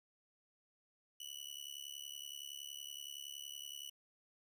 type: tone with amplitude modulation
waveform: sawtooth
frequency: 2960 Hz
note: F#7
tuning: in tune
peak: -39 dBFS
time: 1.2-3.9 s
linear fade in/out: 5 ms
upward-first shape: sine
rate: 70.7 Hz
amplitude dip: 100%
effects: none